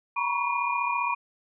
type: tone cluster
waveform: sine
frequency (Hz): 945 / 980 / 1112 / 2430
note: A#5 / B5 / C#6 / D#7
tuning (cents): +23 / -14 / +5 / -42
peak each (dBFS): -30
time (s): 0.16-1.15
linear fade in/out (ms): 10
effects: none